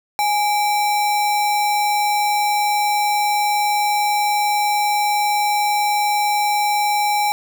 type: tone with sample-and-hold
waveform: sine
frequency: 830.6 Hz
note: G#5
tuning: in tune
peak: -15 dBFS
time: 0.19-7.32 s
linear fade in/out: 0 ms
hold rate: 3150 Hz
effects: none